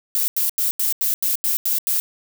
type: noise bursts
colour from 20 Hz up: violet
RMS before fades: -20 dBFS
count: 9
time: 0.15-2 s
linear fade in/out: 0 ms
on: 130 ms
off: 85 ms
effects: none